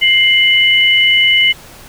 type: tone pair together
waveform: sine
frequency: 2100 / 2970 Hz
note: C7 / F#7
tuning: +6 / +6 cents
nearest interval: tritone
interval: 600 cents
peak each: -10 dBFS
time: 0.01-1.53 s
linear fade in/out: 20 ms
effects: pink hiss -37 dBFS RMS until 1.88 s